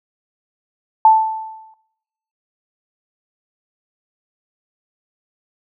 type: tone with exponential decay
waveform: sine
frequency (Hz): 880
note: A5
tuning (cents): 0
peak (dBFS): -4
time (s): 1.05-1.74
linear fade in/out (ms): 2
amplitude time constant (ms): 150
effects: noise-tail reverb RT60 1.0 s tail -23 dB re dry